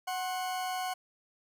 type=tone pair together; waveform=40% pulse; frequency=740 / 1067.1 Hz; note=F#5 / C6; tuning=0 / +34 cents; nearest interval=tritone; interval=634 cents; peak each=-32 / -40 dBFS; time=0.07-0.94 s; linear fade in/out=10 ms; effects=none